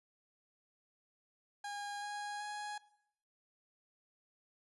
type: tone with pitch steps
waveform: 30% pulse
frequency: 816 / 824.5 / 833.1 Hz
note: G#5 / G#5 / G#5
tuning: -31 / -13 / +5 cents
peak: -38 dBFS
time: 1.64-2.78 s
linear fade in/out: 5 ms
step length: 380 ms
effects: noise-tail reverb RT60 0.7 s tail -18 dB re dry + resampled to 24000 Hz